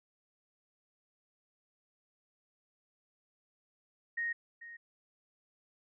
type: tone with echo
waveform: sine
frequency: 1864.7 Hz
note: A#6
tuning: in tune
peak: -32 dBFS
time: 4.17-4.33 s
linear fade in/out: 10 ms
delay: 440 ms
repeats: 1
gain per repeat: -14 dB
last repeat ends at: 4.77 s
effects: none